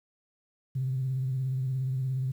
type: tone with vibrato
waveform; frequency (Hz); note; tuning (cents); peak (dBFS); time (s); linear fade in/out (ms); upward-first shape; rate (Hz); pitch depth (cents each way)
sine; 130.81; C3; 0; -26; 0.75-2.32; 10; triangle; 17; 62
effects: tanh soft clip ceiling -22 dBFS + 10-bit